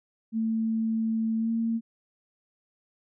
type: tone with pitch glide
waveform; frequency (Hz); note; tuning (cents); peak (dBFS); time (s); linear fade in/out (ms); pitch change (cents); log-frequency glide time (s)
sine; 223.4 to 227.8; A3 to A#3; +27 to -40; -24; 0.32-1.81; 50; +33; 1.38-1.5
effects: none